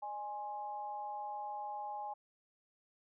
sine tone with amplitude modulation, 830.6 Hz, G#5, in tune, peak -36 dBFS, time 0.02-2.14 s, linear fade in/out 10 ms, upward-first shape sine, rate 227 Hz, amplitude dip 70%, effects none

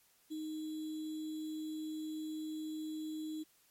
sine tone with sample-and-hold, 311.1 Hz, D#4, in tune, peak -38 dBFS, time 0.3-3.44 s, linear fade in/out 20 ms, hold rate 3675 Hz, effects white hiss -69 dBFS RMS until 3.7 s + MP3 64 kbps

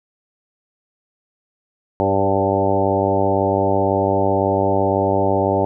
harmonic tone with a mistuned harmonic, 98 Hz, G2, in tune, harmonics 1 / 2 / 3 / 4 / 5 / 6 / 7 / 8 / 9, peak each -24 / -26 / -24 / -22 / -24 / -21 / -25 / -24 / -24 dBFS, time 2-5.65 s, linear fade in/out 0 ms, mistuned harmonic 6, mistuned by -17 cents, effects none

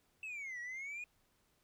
sine exponential two-way sweep, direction down then up, 2663 to 1900 to 2478 Hz, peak -39 dBFS, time 0.23-1.04 s, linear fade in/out 2 ms, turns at 0.6 s, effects tanh soft clip ceiling -41 dBFS + pink hiss -75 dBFS RMS until 1.63 s

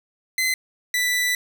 sawtooth tone pair in turn, 2046 / 1978.6 Hz, C7 / B6, -39 / +3 cents, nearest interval minor second, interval 58 cents, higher first, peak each -16 dBFS, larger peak neither, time 0.38-0.54 / 0.94-1.35 s, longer second, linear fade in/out 2 ms, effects none

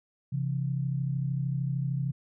sine tone pair together, 133.6 / 166.78 Hz, C3 / E3, +36 / +21 cents, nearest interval major third, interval 385 cents, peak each -28 / -33 dBFS, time 0.32-2.12 s, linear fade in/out 10 ms, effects none

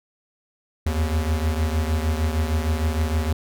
square beating tone pair, 77.3 / 83.8 Hz, D#2 / E2, -11 / +29 cents, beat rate 6.5 Hz, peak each -22 / -27 dBFS, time 0.86-3.33 s, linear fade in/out 5 ms, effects none

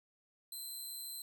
10% pulse tone, 4083 Hz, C8, 43 cents flat, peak -36 dBFS, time 0.52-1.22 s, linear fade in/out 2 ms, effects none

